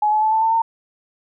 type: tone with pitch steps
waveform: sine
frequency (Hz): 844 / 856.8 / 869.7 / 882.9 / 896.3 / 909.8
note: G#5 / A5 / A5 / A5 / A5 / A#5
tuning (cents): +28 / -46 / -20 / +6 / +32 / -42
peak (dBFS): -14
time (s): 0.02-0.62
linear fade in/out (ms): 5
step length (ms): 100
effects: none